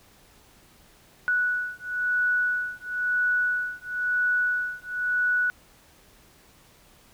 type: beating tone pair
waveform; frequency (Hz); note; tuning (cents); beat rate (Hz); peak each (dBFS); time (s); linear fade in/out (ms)
sine; 1474 / 1474.99; F#6 / F#6; -7 / -6; 0.99; -26; 1.28-5.5; 0
effects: pink hiss -56 dBFS RMS until 7.13 s